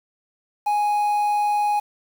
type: tone with quantisation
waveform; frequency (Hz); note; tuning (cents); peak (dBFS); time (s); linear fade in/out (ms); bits
triangle; 830.6; G#5; 0; -16; 0.66-1.8; 10; 7
effects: none